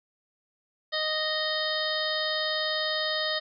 harmonic tone, 620 Hz, D#5, 6 cents flat, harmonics 1 / 2 / 3 / 5 / 6 / 7 / 8, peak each -32 / -37 / -32 / -36 / -32 / -35 / -37 dBFS, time 0.92-3.4 s, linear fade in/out 20 ms, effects none

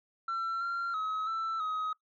sine tone with pitch steps, 1349 / 1378 / 1278 / 1329 / 1264 Hz, E6 / F6 / D#6 / E6 / D#6, +40 / -24 / +46 / +14 / +27 cents, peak -28 dBFS, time 0.28-1.93 s, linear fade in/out 5 ms, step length 330 ms, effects noise-tail reverb RT60 0.1 s tail -21 dB re dry + tanh soft clip ceiling -30 dBFS

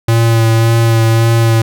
square tone with vibrato, 114.2 Hz, A#2, 35 cents flat, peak -8 dBFS, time 0.08-1.62 s, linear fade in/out 5 ms, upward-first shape sine, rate 1.8 Hz, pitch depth 17 cents each way, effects none

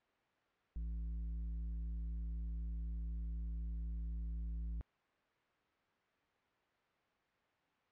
sine tone with tanh clipping, 56 Hz, A1, 31 cents sharp, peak -40 dBFS, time 0.76-4.81 s, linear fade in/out 0 ms, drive 7 dB, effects white hiss -75 dBFS RMS until 7.91 s + low-pass 2000 Hz 12 dB/octave

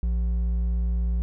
sine tone with hard clipping, 58.27 Hz, A#1, in tune, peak -23 dBFS, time 0.03-1.22 s, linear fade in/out 0 ms, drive 5 dB, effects none

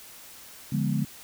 sine chord, D diminished seventh, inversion none, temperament equal with one note detuned, 144.89 / 174.61 / 207.7 / 246.9 Hz, D3 / F3 / Ab3 / Cb4, -23 / 0 / 0 / 0 cents, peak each -27 / -31 / -28 / -32 dBFS, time 0.72-1.05 s, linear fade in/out 5 ms, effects white hiss -47 dBFS RMS until 1.23 s

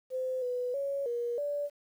sine tone with pitch steps, 515 / 495.3 / 557 / 476.6 / 579 Hz, C5 / B4 / C#5 / A#4 / D5, -28 / +5 / +8 / +38 / -25 cents, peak -30 dBFS, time 0.1-1.7 s, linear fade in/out 50 ms, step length 320 ms, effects 10-bit

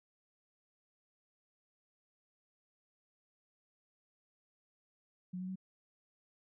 sine tone with pitch steps, 181.7 / 184.88 / 188.11 Hz, F#3 / F#3 / F#3, -31 / -1 / +29 cents, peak -38 dBFS, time 5.33-5.558 s, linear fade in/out 10 ms, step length 76 ms, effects none

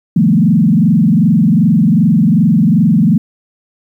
sine tone with frequency modulation, 193.5 Hz, G3, 22 cents flat, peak -6 dBFS, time 0.16-3.18 s, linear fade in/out 5 ms, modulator 22.6 Hz, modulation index 2, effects 8-bit

